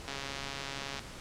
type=click train; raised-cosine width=0.2 ms; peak=-21 dBFS; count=127; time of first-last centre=0.08-0.993 s; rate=138 Hz; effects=pink hiss -46 dBFS RMS until 1.2 s + low-pass 8000 Hz 12 dB/octave